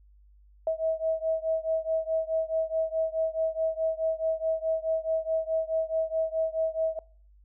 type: beating tone pair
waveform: sine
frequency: 642 / 646.7 Hz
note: E5 / E5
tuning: -46 / -33 cents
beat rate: 4.7 Hz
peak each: -28 / -29 dBFS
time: 0.67-6.99 s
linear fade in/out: 2 ms
effects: noise-tail reverb RT60 0.5 s tail -23 dB re dry + added 50 Hz sine -54 dBFS peak until 7.44 s